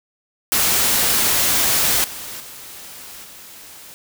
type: noise with level steps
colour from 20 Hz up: white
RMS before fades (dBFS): -17 / -32 / -37 / -40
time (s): 0.52-3.94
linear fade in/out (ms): 0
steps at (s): 2.04 / 2.4 / 3.24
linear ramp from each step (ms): 2
effects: none